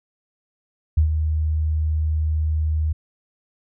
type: tone with ADSR envelope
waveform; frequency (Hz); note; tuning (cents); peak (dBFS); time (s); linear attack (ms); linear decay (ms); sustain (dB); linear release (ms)
sine; 77.78; D#2; 0; -11; 0.97-2.93; 8; 100; -7; 10
effects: none